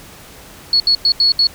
sine tone bursts at uneven times, 4374 Hz, C#8, 24 cents flat, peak -9 dBFS, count 5, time 0.73-0.8 / 0.87-0.95 / 1.05-1.12 / 1.2-1.32 / 1.39-1.47 s, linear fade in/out 2 ms, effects pink hiss -39 dBFS RMS until 1.54 s

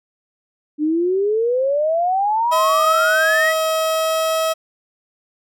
sine exponential sweep, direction up, 293.7 to 1991 Hz, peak -15 dBFS, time 0.78-3.54 s, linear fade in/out 50 ms
30% pulse tone with pitch glide, 637 to 642.5 Hz, D#5 to E5, +41 to -45 cents, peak -14 dBFS, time 2.51-4.54 s, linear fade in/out 20 ms, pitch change +14 cents, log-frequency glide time 3.53-4.37 s
effects none

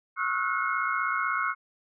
sine tone cluster, 1096 / 1295 / 1423 / 1479 / 2169 Hz, C#6 / E6 / F6 / F#6 / C#7, -20 / -31 / +32 / -1 / -38 cents, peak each -31 / -30 / -32 / -32 / -35 dBFS, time 0.16-1.55 s, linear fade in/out 50 ms, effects none

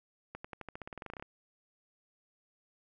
accelerating click train, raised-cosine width 0.5 ms, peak -27 dBFS, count 17, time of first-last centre 0.35-1.225 s, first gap 95 ms, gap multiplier 0.92, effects none

